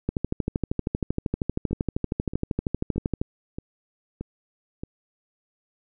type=two click trains; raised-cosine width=3 ms; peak=-11 / -19 dBFS; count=41 / 6; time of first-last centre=0.09-3.215 / 1.71-4.835 s; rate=12.8 / 1.6 Hz; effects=none